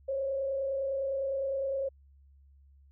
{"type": "tone with frequency modulation", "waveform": "sine", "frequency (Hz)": 543, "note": "C#5", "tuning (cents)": -36, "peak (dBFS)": -29, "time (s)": [0.08, 1.89], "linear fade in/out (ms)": 10, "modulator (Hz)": 29.8, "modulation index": 0.45, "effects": ["added 69 Hz sine -56 dBFS peak until 2.91 s"]}